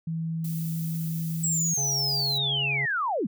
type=tone; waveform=sine; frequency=163.1 Hz; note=E3; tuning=18 cents flat; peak=-27 dBFS; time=0.07-1.74 s; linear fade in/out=5 ms
type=noise; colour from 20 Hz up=violet; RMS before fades=-40 dBFS; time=0.44-2.38 s; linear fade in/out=5 ms
type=linear sweep; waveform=sine; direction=down; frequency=7780 to 155.56 Hz; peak=-24 dBFS; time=1.43-3.27 s; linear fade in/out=10 ms
type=harmonic tone; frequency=138.59 Hz; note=C#3; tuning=in tune; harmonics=1 / 3 / 5 / 6; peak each=-31 / -41 / -43 / -43 dBFS; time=1.77-2.86 s; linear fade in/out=10 ms
effects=none